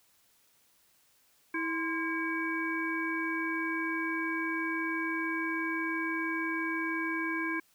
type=harmonic tone with a mistuned harmonic; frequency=324.5 Hz; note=E4; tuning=27 cents flat; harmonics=1 / 3 / 5 / 7; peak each=-34 / -38 / -35 / -36 dBFS; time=1.54-7.6 s; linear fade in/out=5 ms; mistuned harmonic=3; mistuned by=+110 cents; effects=white hiss -67 dBFS RMS until 7.74 s